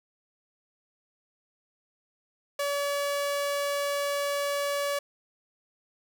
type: tone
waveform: sawtooth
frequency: 570 Hz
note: C#5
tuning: 48 cents sharp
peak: -23 dBFS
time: 2.59-4.99 s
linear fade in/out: 5 ms
effects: none